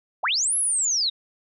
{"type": "linear two-way sweep", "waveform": "sine", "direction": "up then down", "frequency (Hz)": [520, 11180, 3662], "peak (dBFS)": -20, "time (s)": [0.23, 1.1], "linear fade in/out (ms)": 10, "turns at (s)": 0.57, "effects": []}